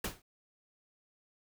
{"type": "noise with exponential decay", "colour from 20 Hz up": "pink", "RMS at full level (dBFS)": -31, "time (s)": [0.04, 0.22], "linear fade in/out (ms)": 5, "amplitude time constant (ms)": 39, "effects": []}